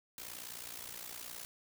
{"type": "noise with amplitude modulation", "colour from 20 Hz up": "white", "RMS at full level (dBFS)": -43, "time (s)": [0.18, 1.45], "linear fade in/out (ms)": 0, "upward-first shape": "sine", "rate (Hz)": 59.3, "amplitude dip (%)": 75, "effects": []}